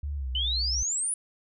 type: tone with pitch glide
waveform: sine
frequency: 72.2 to 62.85 Hz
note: D2 to B1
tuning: -29 to +31 cents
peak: -29 dBFS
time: 0.03-0.83 s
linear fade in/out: 5 ms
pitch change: -240 cents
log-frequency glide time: 0.16-0.3 s
type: exponential sweep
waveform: sine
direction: up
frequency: 2960 to 10130 Hz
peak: -26 dBFS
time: 0.35-1.14 s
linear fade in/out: 2 ms
effects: none